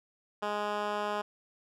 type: tone with band-pass filter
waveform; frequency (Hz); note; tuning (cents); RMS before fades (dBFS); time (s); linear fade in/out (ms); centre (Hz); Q
10% pulse; 207.8; G#3; +1; -33; 0.42-1.22; 10; 1000; 0.57
effects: none